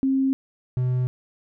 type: tone pair in turn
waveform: sine / triangle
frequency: 267.5 / 126.24 Hz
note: C4 / B2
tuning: +38 / +38 cents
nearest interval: octave + minor second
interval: 1300 cents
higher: first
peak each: -18 dBFS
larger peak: neither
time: 0.03-0.33 / 0.77-1.07 s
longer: neither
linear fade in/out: 0 ms
effects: none